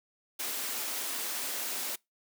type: high-pass noise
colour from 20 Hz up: white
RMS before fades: -35 dBFS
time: 0.39-1.96 s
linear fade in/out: 10 ms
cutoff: 220 Hz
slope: 48 dB/octave
effects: noise-tail reverb RT60 0.2 s tail -25 dB re dry